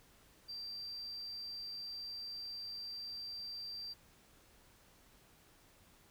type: tone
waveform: triangle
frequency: 4699 Hz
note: D8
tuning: in tune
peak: -40 dBFS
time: 0.48-3.94 s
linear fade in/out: 20 ms
effects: tanh soft clip ceiling -39 dBFS + pink hiss -65 dBFS RMS until 6.1 s